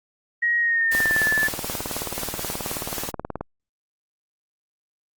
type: tone with pitch glide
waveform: sine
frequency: 1890 to 1743.2 Hz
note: A#6 to A6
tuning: +23 to -17 cents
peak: -18 dBFS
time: 0.42-1.48 s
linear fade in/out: 10 ms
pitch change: -140 cents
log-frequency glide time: 0.58-1.24 s
type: noise with tremolo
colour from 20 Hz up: white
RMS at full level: -30 dBFS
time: 0.91-3.11 s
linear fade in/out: 10 ms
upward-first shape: sine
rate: 4 Hz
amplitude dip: 30%
type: click train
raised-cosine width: 1 ms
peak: -14 dBFS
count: 47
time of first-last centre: 0.95-3.41 s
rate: 18.7 Hz
effects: Opus 24 kbps